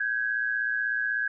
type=tone pair together; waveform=sine; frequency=1545 / 1661.2 Hz; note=G6 / G#6; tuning=-26 / 0 cents; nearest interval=minor second; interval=126 cents; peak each=-29 / -27 dBFS; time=0-1.28 s; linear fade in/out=5 ms; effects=none